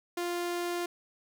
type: tone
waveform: sawtooth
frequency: 349.2 Hz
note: F4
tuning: in tune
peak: -27 dBFS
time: 0.17-0.86 s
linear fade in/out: 5 ms
effects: none